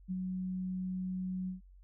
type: tone with ADSR envelope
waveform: sine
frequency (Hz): 185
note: F#3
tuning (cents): 0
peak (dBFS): -32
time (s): 0.08-1.61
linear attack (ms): 31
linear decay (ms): 36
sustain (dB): -2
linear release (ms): 130
effects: added 46 Hz sine -54 dBFS peak until 1.83 s